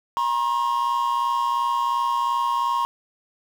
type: tone pair together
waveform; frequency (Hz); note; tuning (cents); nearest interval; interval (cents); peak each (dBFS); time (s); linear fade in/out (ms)
triangle; 952 / 1074.8; A#5 / C6; +36 / +46; major second; 210; -21; 0.17-2.85; 0
effects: 7-bit